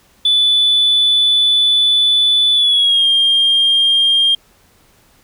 sine tone with pitch glide, 3480 to 3210 Hz, A7 to G7, -20 to +40 cents, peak -8 dBFS, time 0.25-4.35 s, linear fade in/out 5 ms, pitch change -140 cents, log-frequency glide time 2.53-3.07 s, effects tanh soft clip ceiling -6 dBFS + pink hiss -52 dBFS RMS until 5.23 s

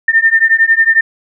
sine beating tone pair, 1801 / 1812 Hz, A6 / A#6, +40 / -50 cents, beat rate 11 Hz, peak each -10 dBFS, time 0.08-1.01 s, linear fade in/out 5 ms, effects none

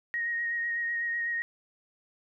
sine tone with vibrato, 1874 Hz, A#6, 9 cents sharp, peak -28 dBFS, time 0.14-1.42 s, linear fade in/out 0 ms, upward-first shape sine, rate 8 Hz, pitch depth 18 cents each way, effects none

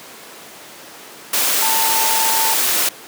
sine tone in noise, 894 Hz, A5, 27 cents sharp, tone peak -20 dBFS, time 1.62-2.54 s, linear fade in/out 5 ms, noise white, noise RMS -17 dBFS, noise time 1.33-2.89 s, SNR -6 dB, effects pink hiss -37 dBFS RMS until 3.07 s + high-pass 300 Hz 12 dB/octave

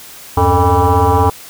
sine tone with frequency modulation, 441.7 Hz, A4, 7 cents sharp, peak -7 dBFS, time 0.37-1.3 s, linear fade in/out 5 ms, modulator 180 Hz, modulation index 3.6, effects tanh soft clip ceiling -3 dBFS + white hiss -35 dBFS RMS until 1.49 s

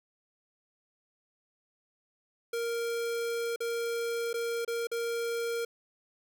square tone with dropouts, 466.2 Hz, A#4, in tune, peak -31 dBFS, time 2.53-5.65 s, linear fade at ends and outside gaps 5 ms, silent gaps 3.561-3.604 / 4.331-4.34 / 4.649-4.677 / 4.871-4.915 s, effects none

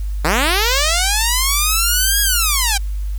5% pulse linear two-way sweep, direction up then down, 138.59 to 1661.2 to 762 Hz, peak -3 dBFS, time 0.24-2.78 s, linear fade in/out 10 ms, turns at 2.21 s, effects added 50 Hz sine -19 dBFS peak until 3.18 s + white hiss -47 dBFS RMS until 3.18 s

